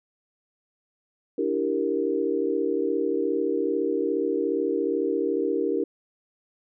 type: chord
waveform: sine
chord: E half-diminished seventh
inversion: third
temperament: equal with one note detuned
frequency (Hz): 292.3 / 329.6 / 392 / 466.2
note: D4 / E4 / G4 / Bb4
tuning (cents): -8 / 0 / 0 / 0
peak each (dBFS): -29 / -29 / -27 / -27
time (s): 1.38-5.84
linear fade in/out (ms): 5
effects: none